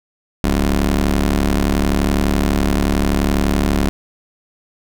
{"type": "ring-modulated tone", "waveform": "20% pulse", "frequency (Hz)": 71.7, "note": "D2", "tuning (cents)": -41, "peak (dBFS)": -6, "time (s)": [0.44, 3.89], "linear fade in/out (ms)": 0, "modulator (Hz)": 123, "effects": []}